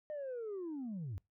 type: linear sweep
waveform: sine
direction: down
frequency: 614 to 83 Hz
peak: -37 dBFS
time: 0.1-1.18 s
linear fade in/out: 0 ms
effects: noise-tail reverb RT60 0.2 s tail -25 dB re dry + tanh soft clip ceiling -37 dBFS